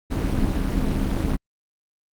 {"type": "noise with amplitude modulation", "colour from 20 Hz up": "brown", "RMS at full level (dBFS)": -18, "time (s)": [0.1, 1.37], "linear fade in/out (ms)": 20, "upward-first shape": "sine", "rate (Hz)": 230, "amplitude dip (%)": 95, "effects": ["Opus 48 kbps"]}